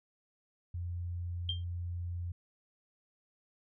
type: tone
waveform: sine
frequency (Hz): 87.31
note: F2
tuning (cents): 0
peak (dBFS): -35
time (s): 0.74-2.32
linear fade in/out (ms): 5
type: tone with exponential decay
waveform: sine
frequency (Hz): 3176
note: G7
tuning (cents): +22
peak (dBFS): -29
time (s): 1.49-1.64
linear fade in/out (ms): 2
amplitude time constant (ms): 31
effects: none